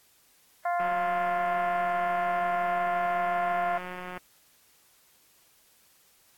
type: harmonic tone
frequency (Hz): 349.2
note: F4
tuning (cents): 0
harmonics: 2 / 3 / 4 / 5 / 6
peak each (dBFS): -26 / -34 / -36 / -40 / -44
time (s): 0.65-3.78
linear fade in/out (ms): 5
type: click train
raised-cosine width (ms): 0.5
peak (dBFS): -24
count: 612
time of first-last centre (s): 0.8-4.176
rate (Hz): 181
effects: white hiss -62 dBFS RMS until 6.37 s + AAC 64 kbps